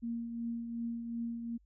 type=tone with tremolo; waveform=sine; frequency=233.1 Hz; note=A#3; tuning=in tune; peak=-33 dBFS; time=0.02-1.58 s; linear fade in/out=20 ms; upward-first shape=triangle; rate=2.7 Hz; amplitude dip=50%; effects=added 50 Hz sine -63 dBFS peak until 1.65 s